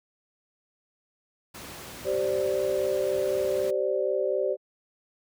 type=noise; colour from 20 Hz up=pink; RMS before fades=-41 dBFS; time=1.54-3.71 s; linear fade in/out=10 ms
type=chord; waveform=sine; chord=G suspended fourth; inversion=none; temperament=equal with one note detuned; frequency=386.6 / 523.3 / 587.3 Hz; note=G4 / C5 / D5; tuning=-24 / 0 / 0 cents; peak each=-28 dBFS; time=2.04-4.57 s; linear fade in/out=50 ms
effects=high-pass 80 Hz 12 dB/octave